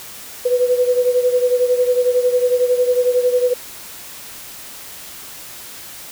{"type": "beating tone pair", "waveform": "sine", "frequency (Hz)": [493.9, 504.9], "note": ["B4", "B4"], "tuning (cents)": [0, 38], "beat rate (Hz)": 11, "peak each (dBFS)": [-14, -19], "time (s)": [0.45, 3.54], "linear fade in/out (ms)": 10, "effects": ["white hiss -35 dBFS RMS until 6.11 s"]}